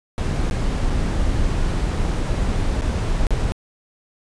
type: noise with dropouts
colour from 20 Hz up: brown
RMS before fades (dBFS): -20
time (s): 0.18-3.52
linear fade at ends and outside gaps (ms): 0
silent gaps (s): 0.498-0.511 / 0.9-0.904 / 2.812-2.82 / 3.268-3.307
effects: resampled to 22050 Hz